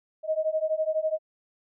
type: beating tone pair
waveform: sine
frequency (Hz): 622.3 / 634.3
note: D#5 / D#5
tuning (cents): 0 / +33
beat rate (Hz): 12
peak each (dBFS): -27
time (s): 0.23-1.19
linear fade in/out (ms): 50
effects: none